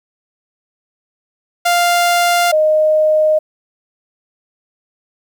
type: tone pair in turn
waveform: sawtooth / sine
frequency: 698 / 618.6 Hz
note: F5 / D#5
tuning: -1 / -10 cents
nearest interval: major second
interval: 209 cents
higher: first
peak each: -7 / -9 dBFS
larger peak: first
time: 1.65-2.52 / 2.52-3.39 s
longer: neither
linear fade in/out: 10 ms
effects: 8-bit